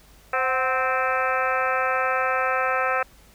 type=harmonic tone with a mistuned harmonic; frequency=260.4 Hz; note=C4; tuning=8 cents flat; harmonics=2 / 3 / 4 / 5 / 6 / 7 / 8 / 9 / 10; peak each=-27 / -28 / -31 / -25 / -29 / -31 / -39 / -33 / -34 dBFS; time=0.33-3.03 s; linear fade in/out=5 ms; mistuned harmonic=3; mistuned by=-57 cents; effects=added 50 Hz sine -54 dBFS peak until 3.34 s + pink hiss -54 dBFS RMS until 3.34 s